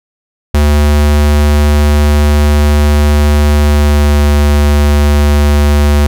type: tone with pitch glide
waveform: square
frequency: 73.8 to 73.08 Hz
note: D2 to D2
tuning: +9 to -8 cents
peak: -6 dBFS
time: 0.54-6.07 s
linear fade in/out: 5 ms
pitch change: -17 cents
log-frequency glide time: 3.57-4.22 s
effects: none